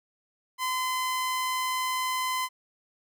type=tone; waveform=sawtooth; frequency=1024 Hz; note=C6; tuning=38 cents flat; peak=-23 dBFS; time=0.58-2.49 s; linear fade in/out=50 ms; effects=none